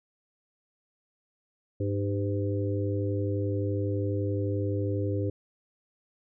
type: harmonic tone with a mistuned harmonic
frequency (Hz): 101.3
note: G#2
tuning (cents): -43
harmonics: 1 / 3 / 4 / 5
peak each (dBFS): -28 / -33 / -34 / -35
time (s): 1.8-5.3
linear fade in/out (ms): 5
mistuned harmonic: 4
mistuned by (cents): -41
effects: none